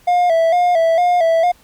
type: tone with vibrato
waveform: triangle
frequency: 684 Hz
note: F5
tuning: 36 cents flat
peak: -9 dBFS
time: 0.07-1.52 s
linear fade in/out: 10 ms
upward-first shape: square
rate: 2.2 Hz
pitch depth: 68 cents each way
effects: pink hiss -51 dBFS RMS until 1.63 s